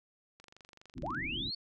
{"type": "click train", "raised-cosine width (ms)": 0.2, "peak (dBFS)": -37, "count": 19, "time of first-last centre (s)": [0.4, 1.147], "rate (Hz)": 24.1}
{"type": "low-pass noise", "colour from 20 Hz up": "white", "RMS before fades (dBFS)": -42, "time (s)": [0.95, 1.51], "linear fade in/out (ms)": 20, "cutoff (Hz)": 350, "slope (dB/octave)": 96}
{"type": "linear sweep", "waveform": "sine", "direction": "up", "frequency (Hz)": [503, 4515], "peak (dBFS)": -35, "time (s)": [1.03, 1.55], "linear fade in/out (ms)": 5}
{"effects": []}